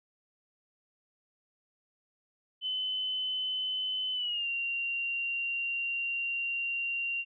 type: tone with pitch glide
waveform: sine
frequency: 3033 to 2765 Hz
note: F#7 to F7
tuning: +42 to -18 cents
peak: -30 dBFS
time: 2.61-7.25 s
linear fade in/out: 50 ms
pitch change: -160 cents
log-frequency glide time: 4.13-4.48 s
effects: none